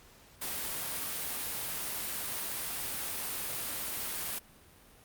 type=noise; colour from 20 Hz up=white; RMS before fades=-36 dBFS; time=0.41-4.39 s; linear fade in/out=10 ms; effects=pink hiss -58 dBFS RMS until 5.04 s + Opus 48 kbps